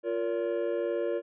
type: chord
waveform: triangle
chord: Bb minor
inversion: second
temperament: equal with one note detuned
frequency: 349.2 / 466.2 / 568.6 Hz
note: F4 / Bb4 / Db5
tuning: 0 / 0 / +44 cents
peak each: -30 dBFS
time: 0.03-1.22 s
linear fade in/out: 50 ms
effects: resampled to 8000 Hz